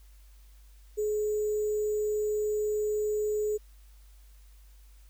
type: tone with sample-and-hold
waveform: sine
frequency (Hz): 423.2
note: G#4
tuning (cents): +33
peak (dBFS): -26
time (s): 0.97-3.58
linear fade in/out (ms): 20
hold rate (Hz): 7350
effects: added 50 Hz sine -51 dBFS peak until 5.09 s + white hiss -65 dBFS RMS until 5.09 s